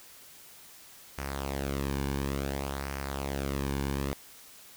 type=tone with flanger; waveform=sawtooth; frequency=69 Hz; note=C#2; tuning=7 cents flat; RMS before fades=-33 dBFS; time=1.18-4.13 s; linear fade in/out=0 ms; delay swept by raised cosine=0.26 to 1.56 ms; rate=0.57 Hz; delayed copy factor=-0.6; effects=white hiss -52 dBFS RMS until 4.76 s